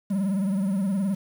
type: tone with vibrato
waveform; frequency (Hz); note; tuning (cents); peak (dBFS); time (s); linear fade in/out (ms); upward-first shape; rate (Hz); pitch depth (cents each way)
triangle; 194.5; G3; -13; -20; 0.1-1.15; 10; triangle; 19; 120
effects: 8-bit